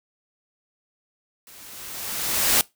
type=noise with level ramp; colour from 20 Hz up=white; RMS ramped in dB=-47 to -17 dBFS; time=1.47-2.61 s; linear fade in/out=0 ms; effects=noise-tail reverb RT60 0.2 s tail -22 dB re dry